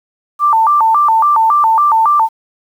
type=tone with vibrato; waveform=sine; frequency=1026 Hz; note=C6; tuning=34 cents flat; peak=-7 dBFS; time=0.39-2.29 s; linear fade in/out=50 ms; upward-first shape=square; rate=3.6 Hz; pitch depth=240 cents each way; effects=7-bit